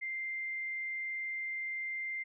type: tone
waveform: sine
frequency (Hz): 2093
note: C7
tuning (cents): 0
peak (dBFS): -35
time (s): 0.01-2.24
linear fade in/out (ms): 20
effects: none